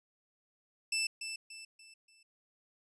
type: tone with echo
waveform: 20% pulse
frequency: 2649 Hz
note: E7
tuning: 8 cents sharp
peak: -26 dBFS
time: 0.92-1.07 s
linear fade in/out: 5 ms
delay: 290 ms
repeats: 4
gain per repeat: -8 dB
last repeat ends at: 2.23 s
effects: resampled to 24000 Hz